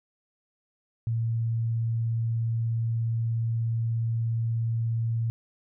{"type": "tone", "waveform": "sine", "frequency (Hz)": 114.6, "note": "A#2", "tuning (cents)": -29, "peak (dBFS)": -24, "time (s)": [1.07, 5.3], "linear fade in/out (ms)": 0, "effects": []}